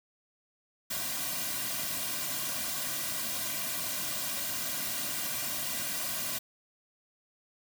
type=noise with comb filter; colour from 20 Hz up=white; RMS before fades=-34 dBFS; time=0.9-6.39 s; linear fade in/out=10 ms; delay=2.3 ms; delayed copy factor=-0.95; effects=none